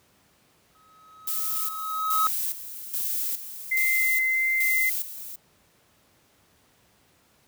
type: tone with exponential growth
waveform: triangle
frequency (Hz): 1276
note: D#6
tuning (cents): +43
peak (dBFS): -17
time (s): 0.75-2.27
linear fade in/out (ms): 0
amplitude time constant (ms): 330
type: noise with tremolo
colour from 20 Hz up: violet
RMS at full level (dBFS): -28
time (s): 1.27-5.36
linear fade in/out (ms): 5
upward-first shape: square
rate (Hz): 1.2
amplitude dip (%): 70
type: tone with vibrato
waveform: sine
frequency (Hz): 2071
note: C7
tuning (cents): -18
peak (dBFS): -21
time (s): 3.71-4.9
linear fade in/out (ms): 10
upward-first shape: sine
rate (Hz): 1.5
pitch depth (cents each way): 8
effects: pink hiss -62 dBFS RMS until 7.47 s + high-pass 80 Hz 12 dB/octave